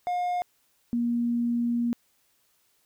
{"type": "tone pair in turn", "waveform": ["triangle", "sine"], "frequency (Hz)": [714, 237.3], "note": ["F5", "A#3"], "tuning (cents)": [38, 31], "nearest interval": "octave + perfect fifth", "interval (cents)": 1907, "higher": "first", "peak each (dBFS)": -23, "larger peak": "neither", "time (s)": [[0.07, 0.42], [0.93, 1.93]], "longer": "second", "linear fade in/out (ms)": 0, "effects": ["white hiss -68 dBFS RMS until 2.85 s"]}